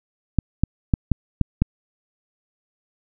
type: clicks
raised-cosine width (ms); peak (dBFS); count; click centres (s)
5; -4; 6; 0.387 / 0.636 / 0.938 / 1.117 / 1.413 / 1.62
effects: none